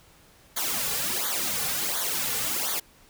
white noise with flanger, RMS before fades -28 dBFS, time 0.56-2.8 s, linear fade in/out 10 ms, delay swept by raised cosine 0.37 to 3.17 ms, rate 1.4 Hz, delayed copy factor -0.85, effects pink hiss -56 dBFS RMS until 3.09 s

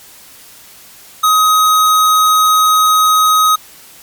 square tone, 1261 Hz, D#6, 23 cents sharp, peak -8 dBFS, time 1.23-3.56 s, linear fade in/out 10 ms, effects white hiss -39 dBFS RMS until 4.02 s + MP3 96 kbps

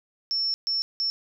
sine tone bursts at uneven times, 5400 Hz, E8, 41 cents sharp, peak -23 dBFS, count 3, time 0.31-0.54 / 0.67-0.82 / 1-1.1 s, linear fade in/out 0 ms, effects none

